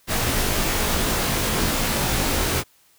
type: noise with comb filter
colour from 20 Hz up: pink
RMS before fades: -22 dBFS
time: 0.07-2.64 s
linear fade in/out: 50 ms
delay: 20 ms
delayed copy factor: -0.75
effects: white hiss -58 dBFS RMS until 2.98 s